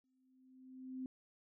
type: tone with exponential growth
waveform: sine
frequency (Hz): 259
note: C4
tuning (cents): -17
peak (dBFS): -39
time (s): 0.04-1.06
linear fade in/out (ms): 1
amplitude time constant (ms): 220
effects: none